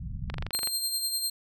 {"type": "low-pass noise", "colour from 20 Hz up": "pink", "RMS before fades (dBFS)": -35, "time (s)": [0, 0.49], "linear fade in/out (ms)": 10, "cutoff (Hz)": 190, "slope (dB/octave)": 48}
{"type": "click train", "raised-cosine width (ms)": 0.3, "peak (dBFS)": -19, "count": 10, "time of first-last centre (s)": [0.3, 0.673], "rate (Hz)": 24.1}
{"type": "tone with tremolo", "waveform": "20% pulse", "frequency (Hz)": 4181, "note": "C8", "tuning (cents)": -2, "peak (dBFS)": -20, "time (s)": [0.53, 1.3], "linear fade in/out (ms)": 5, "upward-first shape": "sine", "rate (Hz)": 10, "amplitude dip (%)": 50}
{"effects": []}